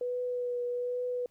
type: tone with vibrato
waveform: sine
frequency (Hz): 491.2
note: B4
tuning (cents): -9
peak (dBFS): -30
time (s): 0.01-1.26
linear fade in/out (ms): 2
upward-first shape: triangle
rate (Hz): 1.2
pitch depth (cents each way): 19
effects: pink hiss -72 dBFS RMS until 1.3 s